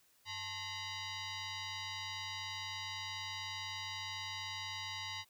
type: tone with frequency modulation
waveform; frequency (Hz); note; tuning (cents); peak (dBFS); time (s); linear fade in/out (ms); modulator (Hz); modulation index
sine; 878; A5; -4; -40; 0.25-5.25; 50; 973; 4.4
effects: white hiss -70 dBFS RMS until 5.29 s